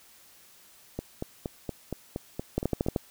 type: two click trains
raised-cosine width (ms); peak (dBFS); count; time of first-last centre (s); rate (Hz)
2; -18 / -12; 9 / 6; 0.99-2.864 / 2.58-2.962; 4.27 / 13.1
effects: white hiss -56 dBFS RMS until 3.1 s